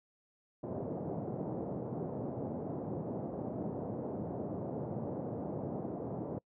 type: band-pass noise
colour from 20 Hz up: pink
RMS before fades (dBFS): -39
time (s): 0.63-6.39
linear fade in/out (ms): 10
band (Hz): 120 to 680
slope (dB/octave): 24
effects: noise-tail reverb RT60 0.1 s tail -26 dB re dry